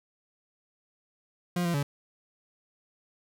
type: tone with pitch steps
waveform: 40% pulse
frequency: 176.2 / 171.6 / 142.5 Hz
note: F3 / F3 / C#3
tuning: +16 / -30 / +48 cents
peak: -25 dBFS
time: 1.56-1.83 s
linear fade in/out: 5 ms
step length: 90 ms
effects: none